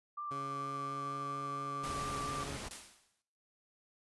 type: tone with vibrato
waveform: sine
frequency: 1174.7 Hz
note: D6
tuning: in tune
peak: -38 dBFS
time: 0.17-2.44 s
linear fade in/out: 10 ms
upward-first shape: sine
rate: 4.3 Hz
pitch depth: 19 cents each way
type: tone with pitch glide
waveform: 15% pulse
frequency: 138.59 to 139.72 Hz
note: C#3 to C#3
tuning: 0 to +14 cents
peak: -37 dBFS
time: 0.31-2.57 s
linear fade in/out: 2 ms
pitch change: +14 cents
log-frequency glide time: 0.75-1.27 s
type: noise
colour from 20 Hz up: pink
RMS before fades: -43 dBFS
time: 1.83-2.69 s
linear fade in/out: 10 ms
type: noise with exponential decay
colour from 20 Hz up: white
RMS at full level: -43 dBFS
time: 2.71-3.22 s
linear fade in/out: 0 ms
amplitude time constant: 110 ms
effects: noise-tail reverb RT60 0.7 s tail -18 dB re dry + resampled to 24000 Hz